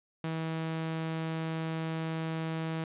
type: tone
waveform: sawtooth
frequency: 161.5 Hz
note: E3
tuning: 35 cents flat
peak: -28 dBFS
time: 0.24-2.84 s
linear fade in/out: 2 ms
effects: resampled to 8000 Hz + 10-bit